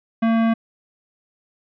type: tone with hard clipping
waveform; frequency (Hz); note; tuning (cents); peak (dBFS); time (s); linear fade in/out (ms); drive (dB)
sine; 226.9; A#3; -47; -17; 0.22-0.54; 10; 16
effects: resampled to 11025 Hz